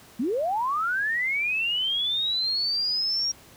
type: linear sweep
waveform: sine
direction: up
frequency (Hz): 207.7 to 5650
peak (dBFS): -23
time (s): 0.19-3.32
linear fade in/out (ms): 10
effects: pink hiss -51 dBFS RMS until 3.56 s + high-pass 60 Hz 12 dB/octave